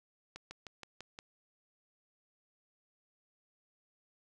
slowing click train, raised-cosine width 0.2 ms, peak -28 dBFS, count 6, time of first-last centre 0.36-1.189 s, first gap 150 ms, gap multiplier 1.05, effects none

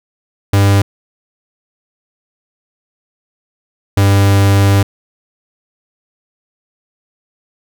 45% pulse tone pair in turn, 99.8 / 99.25 Hz, G2 / G2, +32 / +22 cents, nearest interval unison, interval 10 cents, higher first, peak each -7 dBFS, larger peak neither, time 0.53-0.82 / 3.97-4.83 s, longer second, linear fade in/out 5 ms, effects none

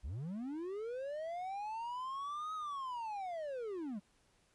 triangle linear two-way sweep, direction up then down, 51.91 to 1276 to 187.4 Hz, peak -37 dBFS, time 0.03-4 s, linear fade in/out 20 ms, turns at 2.54 s, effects pink hiss -72 dBFS RMS until 4.54 s + resampled to 24000 Hz

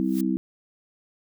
harmonic tone, 64.5 Hz, C2, 24 cents flat, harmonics 3 / 4 / 5, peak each -26 / -26 / -26 dBFS, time 0-0.37 s, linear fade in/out 0 ms
blue noise with exponential growth, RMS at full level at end -34 dBFS, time 0-0.21 s, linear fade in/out 5 ms, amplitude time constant 45 ms
effects none

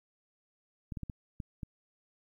clicks, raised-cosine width 5 ms, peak -26 dBFS, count 6, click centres 0.922 / 0.972 / 1.033 / 1.098 / 1.402 / 1.632 s, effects 11-bit

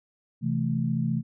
sine chord, A minor, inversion first, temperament equal, 130.81 / 164.81 / 220 Hz, C3 / E3 / A3, 0 / 0 / 0 cents, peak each -28 dBFS, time 0.41-1.23 s, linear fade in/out 50 ms, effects none

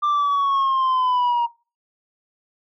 sine linear sweep, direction down, 1189 to 940 Hz, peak -14 dBFS, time 0.02-1.47 s, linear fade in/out 20 ms, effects noise-tail reverb RT60 0.3 s tail -20 dB re dry + tanh soft clip ceiling -16 dBFS

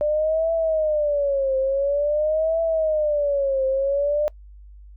sine tone with vibrato, 591 Hz, D5, 11 cents sharp, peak -18 dBFS, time 0.01-4.28 s, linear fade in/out 0 ms, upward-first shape triangle, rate 0.48 Hz, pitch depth 200 cents each way, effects noise-tail reverb RT60 0.1 s tail -24 dB re dry + added 50 Hz sine -41 dBFS peak until 4.96 s

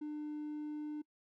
triangle tone, 300.1 Hz, D4, 38 cents sharp, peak -36 dBFS, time 0.01-1.02 s, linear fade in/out 10 ms, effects noise-tail reverb RT60 0.1 s tail -26 dB re dry + tanh soft clip ceiling -33 dBFS

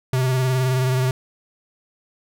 square tone with vibrato, 129.2 Hz, C3, 21 cents flat, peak -18 dBFS, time 0.13-1.11 s, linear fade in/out 2 ms, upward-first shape sine, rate 19 Hz, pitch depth 34 cents each way, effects none

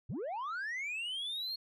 sine linear sweep, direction up, 82 to 4315 Hz, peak -33 dBFS, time 0.09-1.56 s, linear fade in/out 10 ms, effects tanh soft clip ceiling -35 dBFS

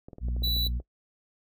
clicks, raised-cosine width 2 ms, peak -30 dBFS, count 10, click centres 0.085 / 0.132 / 0.184 / 0.285 / 0.365 / 0.422 / 0.475 / 0.565 / 0.666 / 0.801 s
harmonic tone, 59.8 Hz, A#1, 45 cents sharp, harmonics 1 / 2 / 3 / 4, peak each -27 / -40 / -44 / -47 dBFS, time 0.2-0.82 s, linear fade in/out 50 ms
square tone, 3951 Hz, B7, in tune, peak -27 dBFS, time 0.43-0.68 s, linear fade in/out 10 ms
effects noise-tail reverb RT60 0.1 s tail -21 dB re dry

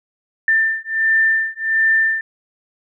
sine beating tone pair, 1786 / 1787.4 Hz, A6 / A6, +25 / +27 cents, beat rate 1.4 Hz, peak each -17 dBFS, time 0.48-2.21 s, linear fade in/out 2 ms, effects none

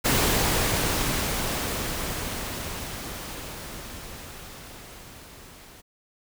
pink noise with level ramp, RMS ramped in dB -21 to -48 dBFS, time 0.04-5.82 s, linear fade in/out 20 ms, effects none

